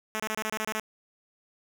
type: tone bursts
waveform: 5% pulse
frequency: 217 Hz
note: A3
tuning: 24 cents flat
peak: -18 dBFS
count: 9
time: 0.15-0.797 s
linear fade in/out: 0 ms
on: 47 ms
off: 28 ms
effects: none